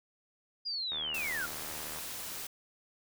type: linear sweep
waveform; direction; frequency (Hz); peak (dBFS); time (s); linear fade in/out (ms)
sine; down; 4910 to 1318.5; -33; 0.65-1.47; 20
type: click train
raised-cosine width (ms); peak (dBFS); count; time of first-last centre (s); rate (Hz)
0.5; -30; 83; 0.92-1.986; 76.9
type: noise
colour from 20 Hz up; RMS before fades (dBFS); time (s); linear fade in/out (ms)
white; -41; 1.14-2.47; 5
effects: none